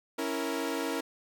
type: chord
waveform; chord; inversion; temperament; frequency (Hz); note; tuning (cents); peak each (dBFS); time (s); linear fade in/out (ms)
sawtooth; A# diminished; first; equal; 277.2 / 329.6 / 466.2; C#4 / E4 / A#4; 0 / 0 / 0; -31; 0.18-1.01; 10
effects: none